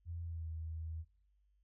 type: tone with pitch glide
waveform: sine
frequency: 84.7 to 80.55 Hz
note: E2 to E2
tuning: +48 to -39 cents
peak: -40 dBFS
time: 0.05-1.05 s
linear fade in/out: 50 ms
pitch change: -87 cents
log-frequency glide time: 0.23-0.48 s
effects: noise-tail reverb RT60 0.6 s tail -24 dB re dry + added 50 Hz sine -70 dBFS peak until 1.63 s

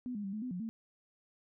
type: tone with pitch steps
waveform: sine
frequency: 249.1 / 206.4 / 194.9 / 214.3 / 252.4 / 179.5 / 224.4 Hz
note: B3 / G#3 / G3 / A3 / B3 / F3 / A3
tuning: +15 / -10 / -10 / -45 / +38 / +48 / +34 cents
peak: -36 dBFS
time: 0.06-0.69 s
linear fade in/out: 0 ms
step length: 90 ms
effects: none

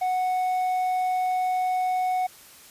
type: tone with hard clipping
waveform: sine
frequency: 738 Hz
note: F#5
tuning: 5 cents flat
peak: -23 dBFS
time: 0.01-2.27 s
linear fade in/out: 10 ms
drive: 3 dB
effects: white hiss -49 dBFS RMS until 2.7 s + resampled to 32000 Hz

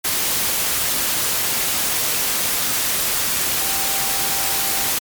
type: tone in noise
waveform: sine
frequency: 784 Hz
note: G5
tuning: in tune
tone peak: -31 dBFS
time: 3.61-4.91 s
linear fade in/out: 10 ms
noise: white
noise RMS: -20 dBFS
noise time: 0.04-4.99 s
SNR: -14 dB
effects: MP3 96 kbps

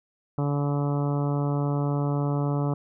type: harmonic tone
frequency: 143.6 Hz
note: D3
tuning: 39 cents flat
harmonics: 1 / 2 / 3 / 4 / 5 / 6 / 7 / 8 / 9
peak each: -24 / -30 / -34 / -36 / -38 / -40 / -41 / -42 / -43 dBFS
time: 0.38-2.74 s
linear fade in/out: 2 ms
effects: none

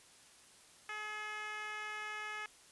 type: tone with band-pass filter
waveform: 10% pulse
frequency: 424.8 Hz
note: G#4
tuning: 39 cents sharp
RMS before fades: -43 dBFS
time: 0.89-2.46 s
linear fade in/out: 2 ms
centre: 1900 Hz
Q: 1.1
effects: white hiss -61 dBFS RMS until 2.71 s + resampled to 24000 Hz

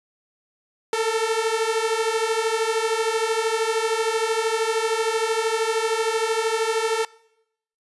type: beating tone pair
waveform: sawtooth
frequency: 440 / 453 Hz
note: A4 / A#4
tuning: 0 / -50 cents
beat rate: 13 Hz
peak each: -20 / -19 dBFS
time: 0.93-7.05 s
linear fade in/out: 2 ms
effects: noise-tail reverb RT60 0.8 s tail -23 dB re dry + resampled to 24000 Hz

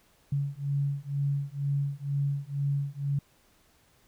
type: beating tone pair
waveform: sine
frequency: 140 / 142.1 Hz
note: C#3 / C#3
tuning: +18 / +43 cents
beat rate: 2.1 Hz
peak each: -30 dBFS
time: 0.32-3.19 s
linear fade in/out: 5 ms
effects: pink hiss -64 dBFS RMS until 4.07 s

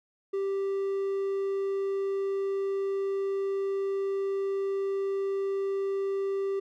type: tone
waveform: triangle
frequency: 392 Hz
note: G4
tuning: in tune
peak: -25 dBFS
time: 0.33-6.6 s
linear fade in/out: 10 ms
effects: none

